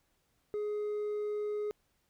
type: tone with hard clipping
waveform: sine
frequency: 418.5 Hz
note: G#4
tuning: 13 cents sharp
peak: -33 dBFS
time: 0.54-1.71 s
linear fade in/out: 0 ms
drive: 2 dB
effects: pink hiss -75 dBFS RMS until 2.09 s